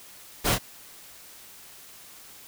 pink noise with echo, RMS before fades -24 dBFS, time 0.44-0.56 s, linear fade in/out 20 ms, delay 27 ms, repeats 1, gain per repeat -4 dB, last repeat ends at 0.587 s, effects white hiss -48 dBFS RMS until 2.47 s

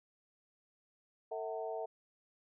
harmonic tone with a mistuned harmonic, 150 Hz, D3, 37 cents sharp, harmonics 3 / 4 / 5 / 6, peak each -41 / -41 / -44 / -49 dBFS, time 1.31-1.86 s, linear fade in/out 10 ms, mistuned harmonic 4, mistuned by +140 cents, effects none

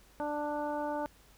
harmonic tone, 295.4 Hz, D4, 10 cents sharp, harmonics 1 / 2 / 3 / 4 / 5, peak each -38 / -36 / -36 / -47 / -46 dBFS, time 0.2-1.06 s, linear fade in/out 0 ms, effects added 50 Hz sine -62 dBFS peak until 1.37 s + pink hiss -62 dBFS RMS until 1.37 s

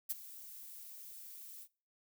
violet noise with ADSR envelope, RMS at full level -34 dBFS, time 0.09-1.68 s, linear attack 19 ms, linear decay 22 ms, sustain -17 dB, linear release 59 ms, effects noise-tail reverb RT60 0.4 s tail -23 dB re dry

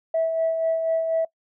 sine tone with tremolo, 652 Hz, E5, 19 cents flat, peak -17 dBFS, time 0.14-1.25 s, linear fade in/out 5 ms, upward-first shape sine, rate 4.1 Hz, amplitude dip 45%, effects noise-tail reverb RT60 0.1 s tail -22 dB re dry + tanh soft clip ceiling -15 dBFS

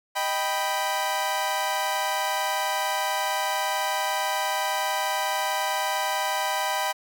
sawtooth chord, Eb augmented, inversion none, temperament equal, 622.3 / 784 / 987.8 Hz, Eb5 / G5 / B5, 0 / 0 / 0 cents, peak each -28 / -24 / -24 dBFS, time 0.15-6.93 s, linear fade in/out 20 ms, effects none

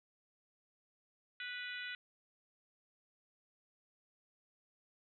harmonic tone, 492.6 Hz, B4, 5 cents flat, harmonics 3 / 4 / 5 / 6 / 7 / 8, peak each -45 / -47 / -49 / -51 / -52 / -53 dBFS, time 1.4-1.95 s, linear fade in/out 2 ms, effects none

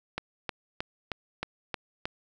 click train, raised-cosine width 0.3 ms, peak -15 dBFS, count 7, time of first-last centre 0.18-2.055 s, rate 3.2 Hz, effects none

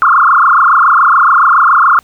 sine tone with frequency modulation, 1244.5 Hz, D#6, in tune, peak -4 dBFS, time 0.02-1.99 s, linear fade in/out 0 ms, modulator 27.1 Hz, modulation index 6.8, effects pink hiss -48 dBFS RMS until 2.03 s

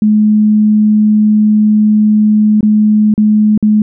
sine tone with dropouts, 212.6 Hz, G#3, 41 cents sharp, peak -5 dBFS, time 0.02-3.82 s, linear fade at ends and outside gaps 2 ms, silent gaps 2.608-2.629 / 3.14-3.178 / 3.577-3.626 s, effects none

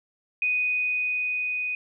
sine tone with level ramp, 2489 Hz, D#7, in tune, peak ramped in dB -21 to -26 dBFS, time 0.42-1.75 s, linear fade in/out 2 ms, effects none

